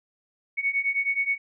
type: beating tone pair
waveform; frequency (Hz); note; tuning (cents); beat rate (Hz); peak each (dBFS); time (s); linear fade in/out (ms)
sine; 2217 / 2226.5; C#7 / C#7; 0 / +7; 9.5; -27 / -25; 0.57-1.38; 20
effects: none